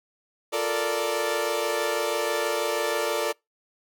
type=chord; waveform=sawtooth; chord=Bb major seventh; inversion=second; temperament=equal; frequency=349.2 / 440 / 466.2 / 587.3 Hz; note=F4 / A4 / Bb4 / D5; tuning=0 / 0 / 0 / 0 cents; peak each=-30 / -25 / -27 / -24 dBFS; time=0.52-3.33 s; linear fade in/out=20 ms; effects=noise-tail reverb RT60 0.2 s tail -26 dB re dry